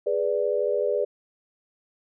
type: chord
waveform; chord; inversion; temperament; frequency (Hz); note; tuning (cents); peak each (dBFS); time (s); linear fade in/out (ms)
sine; G# diminished; none; equal; 415.3 / 493.9 / 587.3; G#4 / B4 / D5; 0 / 0 / 0; -26; 0.06-1.05; 10
effects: none